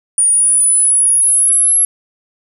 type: exponential sweep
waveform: sine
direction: up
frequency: 9470 to 11175 Hz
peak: -8 dBFS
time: 0.18-1.85 s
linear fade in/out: 2 ms
effects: none